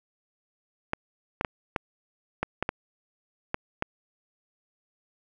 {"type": "clicks", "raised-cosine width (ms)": 0.5, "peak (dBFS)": -11, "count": 9, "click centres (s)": [0.934, 1.411, 1.448, 1.762, 2.43, 2.626, 2.691, 3.544, 3.824], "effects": []}